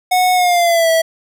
square tone with pitch glide, 733 to 653 Hz, F#5 to E5, -16 to -17 cents, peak -11 dBFS, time 0.11-1.02 s, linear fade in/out 10 ms, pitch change -201 cents, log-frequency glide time 0.34-0.9 s, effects none

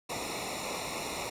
pink noise with comb filter, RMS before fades -36 dBFS, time 0.09-1.3 s, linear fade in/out 10 ms, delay 0.63 ms, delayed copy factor -1, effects low-pass 10000 Hz 12 dB/octave

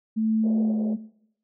sine tone with pitch glide, 220 to 216.6 Hz, A3 to A3, 0 to -27 cents, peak -21 dBFS, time 0.16-0.97 s, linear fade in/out 20 ms, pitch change -27 cents, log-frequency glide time 0.6-0.71 s
white band-pass noise, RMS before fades -39 dBFS, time 0.43-0.95 s, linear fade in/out 20 ms, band 350 to 640 Hz, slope 48 dB/octave
effects noise-tail reverb RT60 0.7 s tail -18 dB re dry

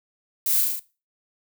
violet noise with echo, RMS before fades -23 dBFS, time 0.46-0.61 s, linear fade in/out 2 ms, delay 37 ms, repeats 5, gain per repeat -2 dB, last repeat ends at 0.795 s, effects noise-tail reverb RT60 0.3 s tail -18 dB re dry

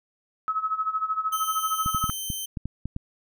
sine tone with tremolo, 1287 Hz, E6, 42 cents flat, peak -21 dBFS, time 0.48-2.1 s, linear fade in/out 0 ms, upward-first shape sine, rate 13 Hz, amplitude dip 80%
10% pulse tone, 3100 Hz, G7, 20 cents flat, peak -22 dBFS, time 1.32-2.46 s, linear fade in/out 10 ms
clicks, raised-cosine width 5 ms, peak -18 dBFS, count 9, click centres 1.861 / 1.947 / 2.041 / 2.095 / 2.302 / 2.572 / 2.656 / 2.856 / 2.964 s
effects none

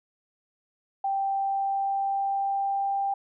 sine tone with pitch glide, 784 to 791.3 Hz, G5 to G5, 0 to +16 cents, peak -24 dBFS, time 1.04-3.14 s, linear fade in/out 5 ms, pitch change +16 cents, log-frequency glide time 1.24-2.93 s, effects none

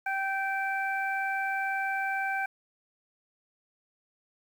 harmonic tone, 778 Hz, G5, 13 cents flat, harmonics 1 / 2 / 3, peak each -31 / -31 / -36 dBFS, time 0.06-2.46 s, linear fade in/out 5 ms, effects 9-bit

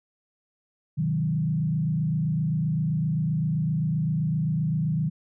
sine tone with frequency modulation, 156.9 Hz, D#3, 15 cents sharp, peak -22 dBFS, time 0.97-5.1 s, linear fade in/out 20 ms, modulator 27.7 Hz, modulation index 0.92, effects none

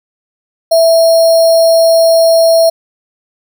sine tone with sample-and-hold, 659.3 Hz, E5, in tune, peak -4 dBFS, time 0.71-2.7 s, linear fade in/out 10 ms, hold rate 4900 Hz, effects none

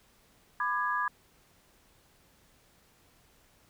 sine chord, G# diminished, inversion first, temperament just, 996.7 / 1196.1 / 1661.2 Hz, B5 / D6 / G#6, +16 / +31 / 0 cents, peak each -32 dBFS, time 0.6-1.08 s, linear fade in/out 2 ms, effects pink hiss -64 dBFS RMS until 3.69 s

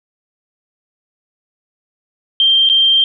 sine tone with dropouts, 3163 Hz, G7, 15 cents sharp, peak -8 dBFS, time 2.4-3.04 s, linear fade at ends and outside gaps 1 ms, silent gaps 2.69-2.698 s, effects none

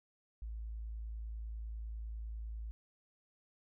sine tone, 55 Hz, A1, in tune, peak -40 dBFS, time 0.42-2.71 s, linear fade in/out 0 ms, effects none

